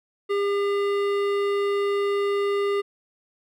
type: tone with hard clipping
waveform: sine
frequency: 402.8 Hz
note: G4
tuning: 47 cents sharp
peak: -23 dBFS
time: 0.29-2.82 s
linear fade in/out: 20 ms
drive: 14 dB
effects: none